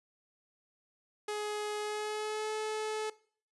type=tone with pitch glide; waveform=sawtooth; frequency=420 to 431.8 Hz; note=G#4 to A4; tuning=+19 to -33 cents; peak=-30 dBFS; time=1.28-3.1 s; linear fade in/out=5 ms; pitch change=+48 cents; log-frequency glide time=1.79-2.52 s; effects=noise-tail reverb RT60 0.5 s tail -20 dB re dry + resampled to 24000 Hz